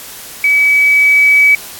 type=tone with level ramp; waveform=sine; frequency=2283 Hz; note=D7; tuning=50 cents flat; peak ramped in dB=-7 to -4 dBFS; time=0.44-1.55 s; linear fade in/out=2 ms; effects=white hiss -30 dBFS RMS until 1.79 s + AAC 64 kbps